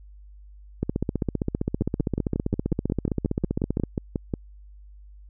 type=two click trains; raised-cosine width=3 ms; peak=-11 / -12 dBFS; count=47 / 15; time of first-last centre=0.83-3.837 / 1.82-4.338 s; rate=15.3 / 5.56 Hz; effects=added 50 Hz sine -44 dBFS peak until 5.29 s